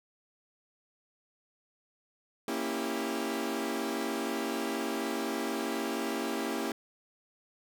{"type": "chord", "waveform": "sawtooth", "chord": "A# diminished seventh", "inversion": "none", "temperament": "equal with one note detuned", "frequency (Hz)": [233.1, 277.2, 329.6, 396.1], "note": ["A#3", "C#4", "E4", "G4"], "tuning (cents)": [0, 0, 0, 18], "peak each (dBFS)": -33, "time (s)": [2.48, 6.72], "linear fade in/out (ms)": 2, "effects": []}